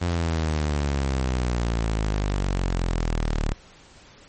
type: exponential sweep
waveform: sawtooth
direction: down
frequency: 88.2 to 36.26 Hz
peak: -18 dBFS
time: 0.01-3.54 s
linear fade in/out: 10 ms
effects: pink hiss -50 dBFS RMS until 4.28 s + MP3 32 kbps